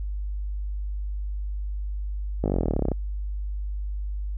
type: slowing click train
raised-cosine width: 2 ms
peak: -11 dBFS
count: 20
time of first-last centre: 2.44-2.917 s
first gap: 19 ms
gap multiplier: 1.03
effects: added 50 Hz sine -27 dBFS peak until 4.37 s